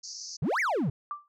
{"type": "band-pass noise", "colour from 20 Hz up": "white", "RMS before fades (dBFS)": -41, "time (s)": [0.03, 0.37], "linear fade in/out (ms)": 10, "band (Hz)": [4600, 6500], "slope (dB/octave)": 96}
{"type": "exponential two-way sweep", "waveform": "triangle", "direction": "up then down", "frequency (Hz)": [118.5, 2347, 118.5], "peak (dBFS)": -23, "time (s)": [0.42, 0.9], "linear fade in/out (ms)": 5, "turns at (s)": 0.6}
{"type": "tone with exponential decay", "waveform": "sine", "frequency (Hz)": 1174.7, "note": "D6", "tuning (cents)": 0, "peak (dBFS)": -28, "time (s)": [1.11, 1.28], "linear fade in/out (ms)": 1, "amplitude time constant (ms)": 35}
{"effects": []}